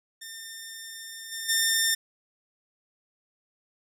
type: tone with level steps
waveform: 10% pulse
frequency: 1806 Hz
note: A6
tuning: 45 cents sharp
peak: -30 / -24 / -13 dBFS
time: 0.21-1.95 s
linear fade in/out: 10 ms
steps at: 1.31 / 1.48 s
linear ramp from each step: 20 ms
effects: none